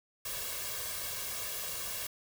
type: noise with comb filter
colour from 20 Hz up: white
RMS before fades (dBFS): -38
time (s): 0.25-2.07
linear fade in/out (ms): 5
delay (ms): 1.8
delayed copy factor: +0.75
effects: none